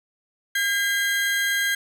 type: tone pair together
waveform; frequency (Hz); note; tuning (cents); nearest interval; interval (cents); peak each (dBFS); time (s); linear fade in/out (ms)
35% pulse; 1614.4 / 2034; G#6 / C7; -49 / -50; major third; 399; -20 / -26; 0.55-1.75; 5
effects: none